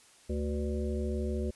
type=harmonic tone with a mistuned harmonic; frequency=73.9 Hz; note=D2; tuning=11 cents sharp; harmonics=1 / 3 / 5 / 7 / 8; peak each=-32 / -36 / -37 / -41 / -44 dBFS; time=0.29-1.51 s; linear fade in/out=10 ms; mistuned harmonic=7; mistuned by=-74 cents; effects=white hiss -59 dBFS RMS until 1.55 s + resampled to 24000 Hz